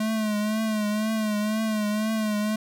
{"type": "tone with vibrato", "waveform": "square", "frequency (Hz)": 214.7, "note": "A3", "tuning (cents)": -42, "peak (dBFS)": -24, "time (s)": [0, 2.56], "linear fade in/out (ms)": 5, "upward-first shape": "triangle", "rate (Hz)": 2, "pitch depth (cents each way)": 60, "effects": []}